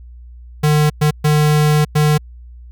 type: tone bursts at uneven times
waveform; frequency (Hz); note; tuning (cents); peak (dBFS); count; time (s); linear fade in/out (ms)
square; 150.7; D3; +45; -11; 4; 0.63-0.9 / 1.01-1.11 / 1.24-1.85 / 1.95-2.18; 10
effects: added 60 Hz sine -34 dBFS peak until 2.71 s